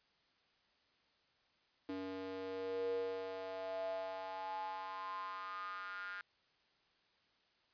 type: tone with high-pass filter sweep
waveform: square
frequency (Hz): 94.5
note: F#2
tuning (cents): +37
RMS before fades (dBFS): -43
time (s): 1.89-6.21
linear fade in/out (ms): 0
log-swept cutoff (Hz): 330 to 1500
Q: 8.6
effects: white hiss -74 dBFS RMS until 7.73 s + resampled to 11025 Hz